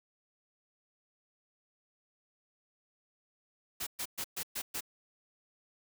white noise bursts, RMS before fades -37 dBFS, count 6, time 3.8-4.808 s, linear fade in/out 10 ms, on 68 ms, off 120 ms, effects none

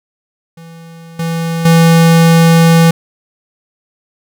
square tone with level steps, 165.6 Hz, E3, 8 cents sharp, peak -32 / -15 / -5 dBFS, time 0.57-2.91 s, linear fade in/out 5 ms, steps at 1.19 / 1.65 s, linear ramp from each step 5 ms, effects none

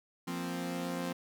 sawtooth chord, F suspended fourth, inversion none, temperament equal, 174.61 / 233.1 / 261.6 Hz, F3 / Bb3 / C4, 0 / 0 / 0 cents, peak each -34 / -40 / -34 dBFS, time 0.27-1.13 s, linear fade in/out 10 ms, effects none

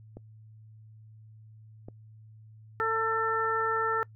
clicks, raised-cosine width 2 ms, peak -29 dBFS, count 2, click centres 0.17 / 1.885 s
harmonic tone, 446.9 Hz, A4, 27 cents sharp, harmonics 1 / 2 / 3 / 4, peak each -31 / -34 / -28 / -34 dBFS, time 2.8-4.03 s, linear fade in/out 0 ms
effects noise-tail reverb RT60 0.1 s tail -24 dB re dry + added 109 Hz sine -49 dBFS peak until 4.15 s

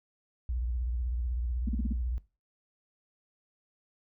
sine tone with vibrato, 60.2 Hz, B1, 44 cents flat, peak -29 dBFS, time 0.49-2.18 s, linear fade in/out 0 ms, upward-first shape sine, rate 16 Hz, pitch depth 160 cents each way
sine tone bursts, 220 Hz, A3, in tune, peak -29 dBFS, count 5, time 1.67-1.927 s, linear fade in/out 5 ms, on 21 ms, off 38 ms
effects noise-tail reverb RT60 0.3 s tail -19 dB re dry

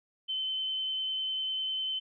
sine tone with vibrato, 3066 Hz, G7, 39 cents flat, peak -30 dBFS, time 0.28-2 s, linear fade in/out 20 ms, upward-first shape triangle, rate 10 Hz, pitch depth 11 cents each way, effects none

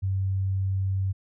sine tone, 96 Hz, G2, 36 cents flat, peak -23 dBFS, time 0.02-1.13 s, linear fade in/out 20 ms, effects none

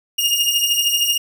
sawtooth beating tone pair, 2832 / 2845 Hz, F7 / F7, +23 / +31 cents, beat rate 13 Hz, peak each -17 / -14 dBFS, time 0.18-1.18 s, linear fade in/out 10 ms, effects none

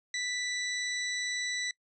20% pulse tone, 1975.5 Hz, B6, in tune, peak -26 dBFS, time 0.14-1.71 s, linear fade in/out 2 ms, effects noise-tail reverb RT60 0.1 s tail -24 dB re dry + resampled to 22050 Hz

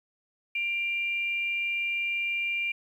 sine tone pair together, 2375 / 2801 Hz, D7 / F7, +19 / +4 cents, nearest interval minor third, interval 285 cents, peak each -27 / -36 dBFS, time 0.55-2.72 s, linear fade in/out 5 ms, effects 10-bit

